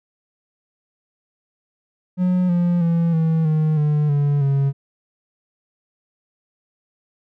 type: tone with pitch steps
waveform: triangle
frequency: 181.5 / 174.61 / 167.98 / 161.6 / 155.47 / 149.57 / 143.89 / 138.43 Hz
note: F#3 / F3 / E3 / E3 / D#3 / D3 / D3 / C#3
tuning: -33 / 0 / +33 / -34 / -1 / +32 / -35 / -2 cents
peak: -13 dBFS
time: 2.17-4.73 s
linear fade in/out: 50 ms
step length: 320 ms
effects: none